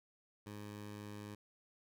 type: tone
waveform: 15% pulse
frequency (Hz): 103.83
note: G#2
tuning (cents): 0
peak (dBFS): -40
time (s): 0.46-1.35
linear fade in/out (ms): 5
effects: none